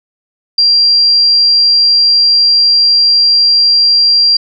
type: tone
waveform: sine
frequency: 4748 Hz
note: D8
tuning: 18 cents sharp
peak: -5 dBFS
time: 0.58-4.37 s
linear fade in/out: 5 ms
effects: none